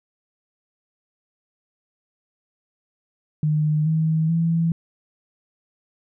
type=tone with pitch steps; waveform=sine; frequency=152.5 / 158.98 / 165.73 Hz; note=D#3 / D#3 / E3; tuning=-34 / +38 / +10 cents; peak=-17 dBFS; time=3.43-4.72 s; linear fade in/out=2 ms; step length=430 ms; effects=none